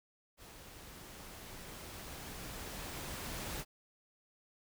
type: noise with level ramp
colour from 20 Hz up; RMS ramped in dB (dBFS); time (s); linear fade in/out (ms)
pink; -54 to -41; 0.37-3.65; 50
effects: none